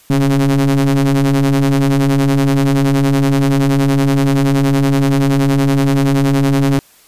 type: ring-modulated tone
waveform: square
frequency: 67.9 Hz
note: C#2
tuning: 35 cents flat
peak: -8 dBFS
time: 0.1-6.79 s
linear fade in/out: 0 ms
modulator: 209 Hz
effects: white hiss -47 dBFS RMS until 7.07 s + resampled to 32000 Hz